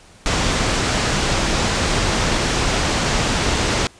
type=low-pass noise; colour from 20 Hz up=pink; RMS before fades=-19 dBFS; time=0.26-3.87 s; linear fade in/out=0 ms; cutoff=7600 Hz; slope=24 dB/octave; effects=pink hiss -47 dBFS RMS until 3.99 s + resampled to 22050 Hz